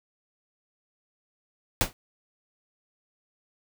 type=noise with exponential decay; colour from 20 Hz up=pink; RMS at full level=-18 dBFS; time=1.81-1.93 s; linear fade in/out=0 ms; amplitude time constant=24 ms; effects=none